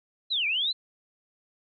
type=linear two-way sweep; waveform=sine; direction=down then up; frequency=4152 to 2294 to 4152 Hz; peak=-24 dBFS; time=0.3-0.73 s; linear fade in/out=20 ms; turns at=0.47 s; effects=none